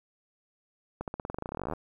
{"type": "accelerating click train", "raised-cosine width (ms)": 1, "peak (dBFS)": -20, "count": 24, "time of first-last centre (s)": [1.01, 1.735], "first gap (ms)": 68, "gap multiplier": 0.92, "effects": ["10-bit"]}